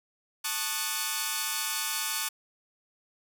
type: chord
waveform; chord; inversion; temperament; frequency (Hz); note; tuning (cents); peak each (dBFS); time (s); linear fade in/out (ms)
5% pulse; D# half-diminished seventh; second; equal with one note detuned; 880 / 1108.7 / 1225.2 / 1480; A5 / C#6 / D#6 / F#6; 0 / 0 / -27 / 0; -23; 0.44-2.29; 10
effects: none